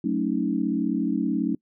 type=chord; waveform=sine; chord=D# half-diminished seventh; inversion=first; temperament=equal with one note detuned; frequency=185 / 220 / 277.2 / 315.7 Hz; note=F#3 / A3 / C#4 / D#4; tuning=0 / 0 / 0 / +25 cents; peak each=-29 / -27 / -26 / -28 dBFS; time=0.04-1.55 s; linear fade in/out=5 ms; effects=noise-tail reverb RT60 0.1 s tail -25 dB re dry